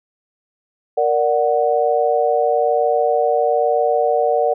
sine chord, Bb augmented, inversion none, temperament equal, 466.2 / 587.3 / 740 Hz, Bb4 / D5 / F#5, 0 / 0 / 0 cents, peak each -18 dBFS, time 0.97-4.54 s, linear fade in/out 10 ms, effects none

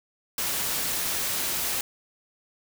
white noise, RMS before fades -28 dBFS, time 0.38-1.81 s, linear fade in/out 2 ms, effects none

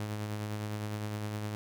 sawtooth tone with tremolo, 105.6 Hz, G#2, 29 cents sharp, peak -29 dBFS, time 0-1.55 s, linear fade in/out 0 ms, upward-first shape triangle, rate 9.8 Hz, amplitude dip 35%, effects none

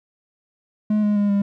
triangle tone with pitch steps, 211.9 / 208.1 / 204.4 / 200.8 Hz, G#3 / G#3 / G#3 / G3, +35 / +4 / -27 / +42 cents, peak -14 dBFS, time 0.9-1.42 s, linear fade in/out 5 ms, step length 130 ms, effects none

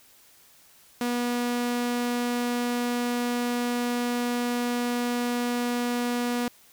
sawtooth tone, 242.2 Hz, B3, 34 cents flat, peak -21 dBFS, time 1.01-6.48 s, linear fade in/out 2 ms, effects white hiss -56 dBFS RMS until 6.72 s

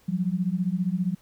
sine beating tone pair, 174.61 / 189.61 Hz, F3 / F#3, 0 / +43 cents, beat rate 15 Hz, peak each -26 dBFS, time 0.08-1.15 s, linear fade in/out 10 ms, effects pink hiss -60 dBFS RMS until 1.21 s

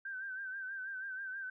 sine tone with vibrato, 1555 Hz, G6, 14 cents flat, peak -39 dBFS, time 0.05-1.5 s, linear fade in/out 5 ms, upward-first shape sine, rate 6.2 Hz, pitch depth 56 cents each way, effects none

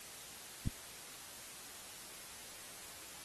click, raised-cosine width 5 ms, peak -20 dBFS, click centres 0.674 s, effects white hiss -51 dBFS RMS until 3.24 s + AAC 32 kbps

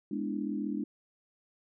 sine chord, E dominant seventh, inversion first, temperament equal, 207.7 / 246.9 / 293.7 / 329.6 Hz, G#3 / B3 / D4 / E4, 0 / 0 / 0 / 0 cents, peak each -35 / -39 / -35 / -40 dBFS, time 0.11-0.84 s, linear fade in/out 5 ms, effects none

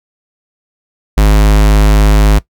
square tone, 51.91 Hz, G#1, in tune, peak -5 dBFS, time 1.17-2.39 s, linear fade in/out 10 ms, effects noise-tail reverb RT60 0.1 s tail -18 dB re dry

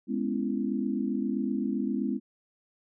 sine chord, C# minor seventh, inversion second, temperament just, 207.9 / 249.5 / 277.2 / 332.6 Hz, G#3 / B3 / C#4 / E4, +2 / +18 / 0 / +16 cents, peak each -31 / -31 / -33 / -35 dBFS, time 0.07-2.2 s, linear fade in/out 50 ms, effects none

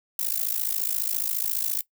violet noise with amplitude modulation, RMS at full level -23 dBFS, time 0.19-1.81 s, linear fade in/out 2 ms, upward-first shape sine, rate 54.5 Hz, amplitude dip 95%, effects noise-tail reverb RT60 0.1 s tail -18 dB re dry

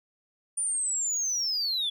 sine linear sweep, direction down, 9390 to 3374 Hz, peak -24 dBFS, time 0.57-1.9 s, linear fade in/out 10 ms, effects tanh soft clip ceiling -24 dBFS + 11-bit

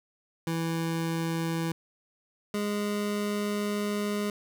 25% pulse tone pair in turn, 164.81 / 206.6 Hz, E3 / G#3, 0 / -9 cents, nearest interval major third, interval 391 cents, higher second, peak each -24 dBFS, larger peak neither, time 0.47-1.72 / 2.54-4.3 s, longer second, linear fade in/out 2 ms, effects none

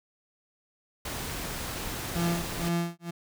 pink noise, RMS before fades -35 dBFS, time 1.05-2.69 s, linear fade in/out 5 ms
35% pulse tone with tremolo, 170.7 Hz, F3, 39 cents flat, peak -23 dBFS, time 2.15-3.11 s, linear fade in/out 10 ms, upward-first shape sine, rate 2.1 Hz, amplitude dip 100%
effects none

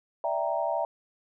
sine chord, E half-diminished seventh, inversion third, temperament equal, 587.3 / 659.3 / 784 / 932.3 Hz, D5 / E5 / G5 / Bb5, 0 / 0 / 0 / 0 cents, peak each -32 / -29 / -33 / -32 dBFS, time 0.24-0.85 s, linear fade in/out 2 ms, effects none

